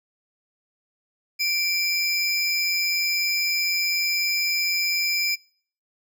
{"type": "tone pair together", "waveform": "square", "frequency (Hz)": [2349, 5038], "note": ["D7", "D#8"], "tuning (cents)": [0, 21], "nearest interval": "octave + minor second", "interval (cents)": 1321, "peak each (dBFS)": [-25, -25], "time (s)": [1.39, 5.36], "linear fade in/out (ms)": 20, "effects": ["noise-tail reverb RT60 0.5 s tail -24 dB re dry"]}